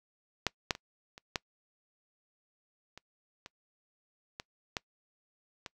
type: clicks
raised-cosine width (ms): 0.2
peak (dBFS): -10 / -10 / -25 / -30 / -13 / -29 / -27 / -22 / -15 / -23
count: 10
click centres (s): 0.467 / 0.708 / 0.751 / 1.179 / 1.358 / 2.976 / 3.461 / 4.399 / 4.768 / 5.662
effects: noise-tail reverb RT60 0.1 s tail -24 dB re dry